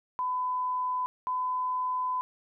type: tone pair in turn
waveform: sine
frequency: 1005 / 1008.8 Hz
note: B5 / B5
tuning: +30 / +36 cents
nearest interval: unison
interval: 6 cents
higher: second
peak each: -27 dBFS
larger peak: neither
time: 0.19-1.06 / 1.27-2.21 s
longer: second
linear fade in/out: 0 ms
effects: none